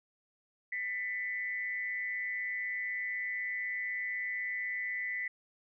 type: tone with amplitude modulation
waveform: sine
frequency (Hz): 1992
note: B6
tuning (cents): +14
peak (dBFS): -30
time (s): 0.72-5.28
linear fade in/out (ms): 5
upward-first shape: sine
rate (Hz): 200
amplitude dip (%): 70
effects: none